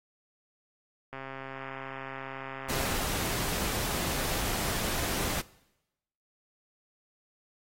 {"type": "click train", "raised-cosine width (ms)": 0.5, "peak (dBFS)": -25, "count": 246, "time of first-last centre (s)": [1.13, 2.958], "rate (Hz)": 134}
{"type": "noise", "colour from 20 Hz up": "pink", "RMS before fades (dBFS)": -32, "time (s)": [2.68, 5.42], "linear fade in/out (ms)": 20}
{"effects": ["noise-tail reverb RT60 0.9 s tail -21 dB re dry", "AAC 48 kbps"]}